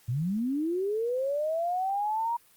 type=linear sweep; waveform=sine; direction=up; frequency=110 to 953 Hz; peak=-26 dBFS; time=0.08-2.37 s; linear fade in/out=10 ms; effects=white hiss -60 dBFS RMS until 2.56 s + Opus 48 kbps